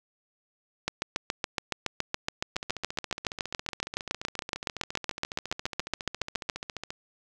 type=two click trains; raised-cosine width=0.2 ms; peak=-18 / -10 dBFS; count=64 / 41; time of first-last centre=2.56-6.905 / 0.88-6.498 s; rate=14.5 / 7.12 Hz; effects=none